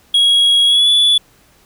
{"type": "tone with pitch glide", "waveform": "triangle", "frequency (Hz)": [3313, 3440], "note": ["G#7", "A7"], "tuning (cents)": [-5, -40], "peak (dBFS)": -7, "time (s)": [0.14, 1.18], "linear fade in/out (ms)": 5, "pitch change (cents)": 65, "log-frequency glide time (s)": [0.66, 0.89], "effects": ["pink hiss -51 dBFS RMS until 1.65 s"]}